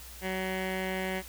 15% pulse tone with low-pass filter, 187.8 Hz, F#3, 26 cents sharp, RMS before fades -33 dBFS, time 0.21-1.23 s, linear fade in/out 50 ms, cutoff 2400 Hz, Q 3.8, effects added 60 Hz sine -48 dBFS peak until 1.28 s + white hiss -48 dBFS RMS until 1.28 s

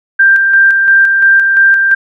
sine tone with tremolo, 1582 Hz, G6, 15 cents sharp, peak -3 dBFS, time 0.19-1.95 s, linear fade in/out 10 ms, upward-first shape square, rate 2.9 Hz, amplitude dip 35%, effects none

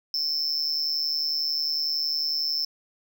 triangle tone with amplitude modulation, 5290 Hz, E8, 5 cents sharp, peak -19 dBFS, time 0.14-2.65 s, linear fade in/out 2 ms, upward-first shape sine, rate 151 Hz, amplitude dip 90%, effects none

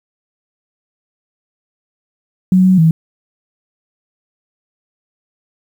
sine tone with pitch steps, 185.4 / 186.5 / 161.7 Hz, F#3 / F#3 / E3, +4 / +14 / -33 cents, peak -6 dBFS, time 2.52-2.91 s, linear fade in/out 2 ms, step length 130 ms, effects 7-bit

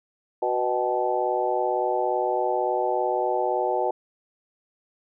harmonic tone with a mistuned harmonic, 123.5 Hz, B2, in tune, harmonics 3 / 4 / 5 / 6 / 7, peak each -28 / -28 / -28 / -28 / -28 dBFS, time 0.42-3.91 s, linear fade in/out 5 ms, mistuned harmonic 6, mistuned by +59 cents, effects none

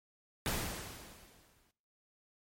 pink noise with exponential decay, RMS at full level -33 dBFS, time 0.46-1.71 s, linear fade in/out 1 ms, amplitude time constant 270 ms, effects noise-tail reverb RT60 0.7 s tail -22 dB re dry + MP3 64 kbps

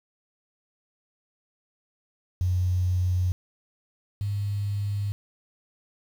sine tone pair in turn, 90.7 / 101.57 Hz, F#2 / G#2, -34 / -38 cents, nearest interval major second, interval 196 cents, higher second, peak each -21 / -25 dBFS, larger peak first, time 2.41-3.32 / 4.21-5.12 s, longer neither, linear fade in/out 0 ms, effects 8-bit

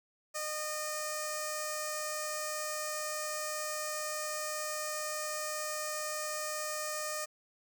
5% pulse tone with notch filter, 611 Hz, D#5, 32 cents flat, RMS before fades -37 dBFS, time 0.34-7.26 s, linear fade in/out 20 ms, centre 3400 Hz, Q 0.57, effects none

